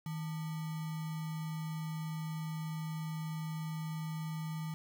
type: tone with sample-and-hold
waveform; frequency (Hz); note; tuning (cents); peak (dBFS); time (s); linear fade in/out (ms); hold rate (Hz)
sine; 158.4; D#3; +31; -36; 0.06-4.74; 2; 1050
effects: none